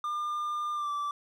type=tone with pitch glide; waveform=triangle; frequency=1202 to 1164.4 Hz; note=D6 to D6; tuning=+40 to -15 cents; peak=-28 dBFS; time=0.04-1.11 s; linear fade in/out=2 ms; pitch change=-55 cents; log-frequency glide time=0.73-0.91 s; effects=none